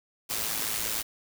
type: noise with amplitude modulation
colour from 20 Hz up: white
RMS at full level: -28 dBFS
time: 0.29-1.03 s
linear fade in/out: 20 ms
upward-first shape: sine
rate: 109 Hz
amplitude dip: 60%
effects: none